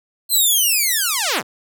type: linear sweep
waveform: 5% pulse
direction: down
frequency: 4203 to 92.5 Hz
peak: -6 dBFS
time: 0.29-1.43 s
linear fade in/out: 50 ms
effects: none